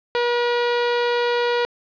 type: tone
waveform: sawtooth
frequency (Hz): 480.6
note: B4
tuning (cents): -47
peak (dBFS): -14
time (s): 0.15-1.65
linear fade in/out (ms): 0
effects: resampled to 11025 Hz + 7-bit